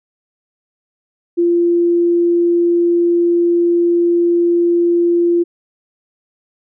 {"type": "tone", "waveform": "sine", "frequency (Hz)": 344.6, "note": "F4", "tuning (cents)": -23, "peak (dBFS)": -10, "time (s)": [1.37, 5.44], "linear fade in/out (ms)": 20, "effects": []}